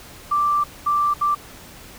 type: tone bursts at uneven times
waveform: sine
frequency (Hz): 1174.7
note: D6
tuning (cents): 0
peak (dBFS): -16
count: 3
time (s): 0.31-0.64 / 0.86-1.14 / 1.21-1.35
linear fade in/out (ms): 10
effects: pink hiss -42 dBFS RMS until 1.98 s